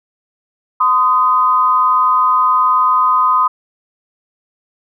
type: tone pair together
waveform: sine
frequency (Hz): 1025.7 / 1244.5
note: C6 / D#6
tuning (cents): -35 / 0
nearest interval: minor third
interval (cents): 335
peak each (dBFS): -12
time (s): 0.8-3.48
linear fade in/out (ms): 10
effects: none